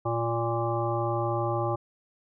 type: harmonic tone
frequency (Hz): 116.54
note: A#2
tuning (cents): 0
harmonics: 1 / 3 / 5 / 7 / 9 / 10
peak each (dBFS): -30 / -31 / -32 / -32 / -37 / -35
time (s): 0.05-1.76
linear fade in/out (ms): 10
effects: none